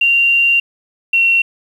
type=tone pair in turn; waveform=sine; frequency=2769 / 2729 Hz; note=F7 / F7; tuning=-15 / -41 cents; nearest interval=unison; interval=26 cents; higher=first; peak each=-9 dBFS; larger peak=neither; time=0.01-0.6 / 1.13-1.42 s; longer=first; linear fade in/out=5 ms; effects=7-bit